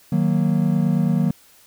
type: chord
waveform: triangle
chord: D# minor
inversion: none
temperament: equal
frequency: 155.56 / 185 / 233.1 Hz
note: D#3 / F#3 / A#3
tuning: 0 / 0 / 0 cents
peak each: -18 / -18 / -20 dBFS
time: 0.12-1.31 s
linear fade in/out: 5 ms
effects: white hiss -52 dBFS RMS until 1.66 s